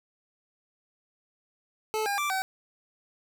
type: tone with pitch steps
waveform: 25% pulse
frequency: 434.2 / 806 / 1173 / 762 Hz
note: A4 / G5 / D6 / G5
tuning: -23 / +48 / -2 / -49 cents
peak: -23 dBFS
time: 1.94-2.42 s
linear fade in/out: 0 ms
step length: 120 ms
effects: none